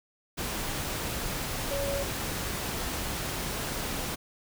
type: tone in noise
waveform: sine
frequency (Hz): 559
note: C#5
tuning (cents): +14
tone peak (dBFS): -30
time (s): 1.7-2.04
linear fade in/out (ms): 20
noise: pink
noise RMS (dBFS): -33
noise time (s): 0.37-4.16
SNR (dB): 0
effects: none